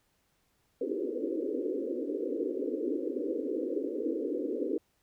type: band-pass noise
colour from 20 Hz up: pink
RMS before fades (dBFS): -33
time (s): 0.81-4.78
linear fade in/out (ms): 2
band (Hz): 260 to 520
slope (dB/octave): 96
effects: pink hiss -73 dBFS RMS until 5.02 s